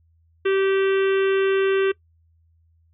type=harmonic tone; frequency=387.8 Hz; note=G4; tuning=19 cents flat; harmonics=1 / 3 / 4 / 5 / 6 / 7 / 8 / 9; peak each=-17 / -32 / -30 / -35 / -39 / -34 / -39 / -42 dBFS; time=0.45-1.92 s; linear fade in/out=10 ms; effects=noise-tail reverb RT60 0.1 s tail -21 dB re dry + added 82 Hz sine -57 dBFS peak until 2.93 s